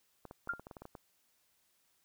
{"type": "clicks", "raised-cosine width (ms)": 1, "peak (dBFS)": -33, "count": 11, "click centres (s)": [0.253, 0.311, 0.474, 0.536, 0.596, 0.669, 0.712, 0.768, 0.82, 0.854, 0.952]}
{"type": "tone with exponential decay", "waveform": "sine", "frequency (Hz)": 1396.9, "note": "F6", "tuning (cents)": 0, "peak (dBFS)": -29, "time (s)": [0.49, 0.61], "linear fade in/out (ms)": 5, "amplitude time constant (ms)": 25}
{"effects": ["white hiss -74 dBFS RMS until 2.04 s"]}